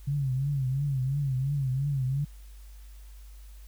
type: tone with vibrato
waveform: sine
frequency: 136.1 Hz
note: C#3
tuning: 31 cents flat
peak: -25 dBFS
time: 0.07-2.25 s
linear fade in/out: 10 ms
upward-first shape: triangle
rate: 2.9 Hz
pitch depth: 130 cents each way
effects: added 50 Hz sine -44 dBFS peak until 3.67 s + white hiss -60 dBFS RMS until 3.67 s